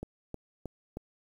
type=click train; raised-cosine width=2 ms; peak=-24 dBFS; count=4; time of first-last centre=0.03-0.97 s; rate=3.19 Hz; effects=9-bit